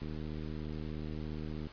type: click train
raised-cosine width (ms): 3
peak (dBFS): -29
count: 128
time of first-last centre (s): 0.02-1.669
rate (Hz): 77
effects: pink hiss -54 dBFS RMS until 1.72 s + resampled to 11025 Hz